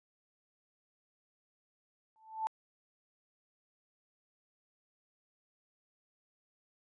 sine tone with exponential growth, 880 Hz, A5, in tune, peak -28 dBFS, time 2.16-2.47 s, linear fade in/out 0 ms, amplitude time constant 67 ms, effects resampled to 22050 Hz

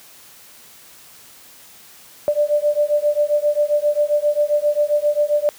sine beating tone pair, 587.3 / 594.8 Hz, D5 / D5, 0 / +22 cents, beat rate 7.5 Hz, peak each -18 dBFS, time 2.28-5.49 s, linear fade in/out 0 ms, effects white hiss -45 dBFS RMS until 5.58 s + high-pass 60 Hz 12 dB/octave

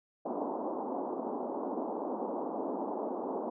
pink band-pass noise, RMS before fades -36 dBFS, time 0.25-3.5 s, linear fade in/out 10 ms, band 230 to 990 Hz, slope 48 dB/octave, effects none

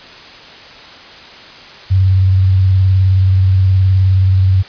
sine tone with vibrato, 94.6 Hz, F#2, 39 cents sharp, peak -7 dBFS, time 1.9-4.63 s, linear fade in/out 20 ms, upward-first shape sine, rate 19 Hz, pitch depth 39 cents each way, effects white hiss -35 dBFS RMS until 4.68 s + resampled to 11025 Hz

